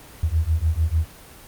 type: beating tone pair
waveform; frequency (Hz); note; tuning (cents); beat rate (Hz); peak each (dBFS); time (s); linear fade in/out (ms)
sine; 77 / 83.7; D#2 / E2; -17 / +27; 6.7; -21; 0.23-1.06; 5
effects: pink hiss -44 dBFS RMS until 1.47 s + Opus 24 kbps